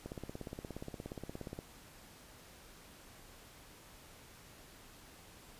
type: click train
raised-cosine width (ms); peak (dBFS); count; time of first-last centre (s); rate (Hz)
2; -29; 27; 0.06-1.589; 17
effects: pink hiss -57 dBFS RMS until 5.59 s + resampled to 32000 Hz